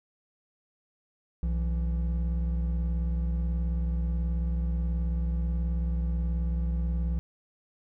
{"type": "tone pair together", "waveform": "triangle", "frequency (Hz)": [62.1, 167.76], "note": ["B1", "E3"], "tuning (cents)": [10, 31], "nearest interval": "octave + perfect fourth", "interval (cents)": 1721, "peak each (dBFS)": [-24, -32], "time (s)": [1.43, 7.19], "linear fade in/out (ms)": 0, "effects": []}